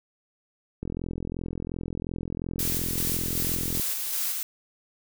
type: click train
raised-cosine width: 3 ms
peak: -19 dBFS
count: 128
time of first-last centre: 0.83-3.797 s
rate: 42.8 Hz
type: noise with tremolo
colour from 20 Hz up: blue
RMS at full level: -28 dBFS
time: 2.59-4.43 s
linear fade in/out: 2 ms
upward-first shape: square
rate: 2.6 Hz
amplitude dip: 30%
effects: none